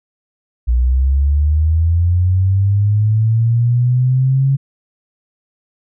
sine linear sweep, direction up, 58.8 to 137.6 Hz, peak -10 dBFS, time 0.67-4.57 s, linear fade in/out 20 ms, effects none

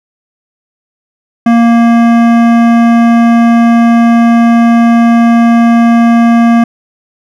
sine tone with hard clipping, 233.1 Hz, A#3, in tune, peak -5 dBFS, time 1.46-6.64 s, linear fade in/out 5 ms, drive 15 dB, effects none

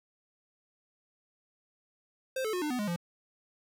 square tone with pitch steps, 523.3 / 435 / 361.6 / 300.6 / 249.8 / 207.7 / 172.62 Hz, C5 / A4 / F#4 / D4 / B3 / G#3 / F3, 0 / -20 / -40 / +40 / +20 / 0 / -20 cents, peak -31 dBFS, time 2.36-2.962 s, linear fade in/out 5 ms, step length 86 ms, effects none

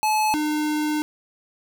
square tone pair in turn, 860 / 302.7 Hz, A5 / D#4, -40 / -48 cents, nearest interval octave + tritone, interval 1808 cents, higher first, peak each -19 / -22 dBFS, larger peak first, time 0.03-0.34 / 0.34-1.02 s, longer second, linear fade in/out 0 ms, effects none

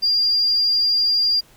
triangle tone, 4796 Hz, D8, 36 cents sharp, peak -12 dBFS, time 0.02-1.41 s, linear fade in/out 20 ms, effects tanh soft clip ceiling -13 dBFS + pink hiss -52 dBFS RMS until 1.56 s

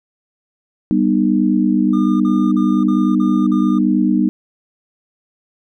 sine chord, G augmented, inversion none, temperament just, 196 / 245 / 306.2 Hz, G3 / B3 / D#4, 0 / -14 / -28 cents, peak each -16 dBFS, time 0.91-4.29 s, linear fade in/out 0 ms
triangle tone bursts, 1208 Hz, D6, 48 cents sharp, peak -26 dBFS, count 6, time 1.93-3.785 s, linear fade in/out 5 ms, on 270 ms, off 47 ms
effects none

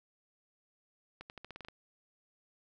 accelerating click train, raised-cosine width 0.3 ms, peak -30 dBFS, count 9, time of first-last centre 1.21-1.685 s, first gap 89 ms, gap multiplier 0.88, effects none

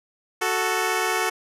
10% pulse tone pair together, 370 / 440.8 Hz, F#4 / A4, 0 / +3 cents, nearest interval minor third, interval 303 cents, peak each -16 dBFS, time 0.41-1.3 s, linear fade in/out 10 ms, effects resampled to 32000 Hz

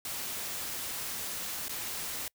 white noise with dropouts, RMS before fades -37 dBFS, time 0.05-2.28 s, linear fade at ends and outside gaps 2 ms, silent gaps 1.683-1.693 s, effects noise-tail reverb RT60 0.1 s tail -26 dB re dry

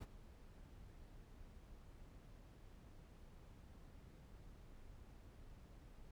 brown noise with ADSR envelope, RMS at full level -45 dBFS, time 0-6.11 s, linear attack 23 ms, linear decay 31 ms, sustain -14 dB, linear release 4 ms, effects none

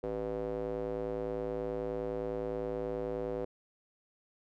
square tone with band-pass filter, 54.8 Hz, A1, 6 cents flat, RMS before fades -36 dBFS, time 0.03-3.45 s, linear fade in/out 5 ms, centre 470 Hz, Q 3.7, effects none

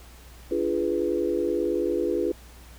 sine chord, D diminished seventh, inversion none, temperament equal with one note detuned, 293.7 / 344.8 / 415.3 / 493.9 Hz, D4 / F4 / Ab4 / Cb5, 0 / -22 / 0 / 0 cents, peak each -31 / -26 / -28 / -29 dBFS, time 0.51-2.32 s, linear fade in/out 5 ms, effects added 60 Hz sine -46 dBFS peak until 2.78 s + pink hiss -51 dBFS RMS until 2.78 s

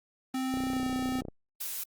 square tone with pitch glide, 260.7 to 257.4 Hz, C4 to C4, -6 to -28 cents, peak -30 dBFS, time 0.34-1.21 s, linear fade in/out 5 ms, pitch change -22 cents, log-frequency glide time 0.73-0.83 s
click train, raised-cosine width 2 ms, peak -25 dBFS, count 24, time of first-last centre 0.54-1.284 s, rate 30.9 Hz
blue noise, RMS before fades -36 dBFS, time 1.6-1.84 s, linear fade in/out 10 ms
effects Opus 32 kbps

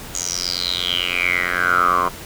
10% pulse tone with band-pass filter sweep, 88.9 Hz, F2, 31 cents sharp, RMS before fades -20 dBFS, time 0.14-2.09 s, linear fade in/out 10 ms, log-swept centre 6900 to 990 Hz, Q 9.1, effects pink hiss -35 dBFS RMS until 2.25 s

